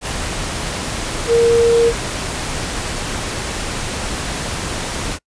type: tone in noise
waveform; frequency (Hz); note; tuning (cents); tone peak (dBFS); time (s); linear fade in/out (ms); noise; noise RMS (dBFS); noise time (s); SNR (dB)
sine; 466.2; A#4; 0; -9; 1.27-1.93; 50; pink; -23; 0.01-5.19; +11
effects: noise-tail reverb RT60 0.1 s tail -25 dB re dry + resampled to 22050 Hz